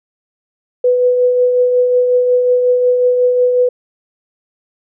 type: tone with tremolo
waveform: sine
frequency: 496.3 Hz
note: B4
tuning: 8 cents sharp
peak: -7 dBFS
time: 0.84-3.69 s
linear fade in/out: 5 ms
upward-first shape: triangle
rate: 5.5 Hz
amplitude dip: 40%
effects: none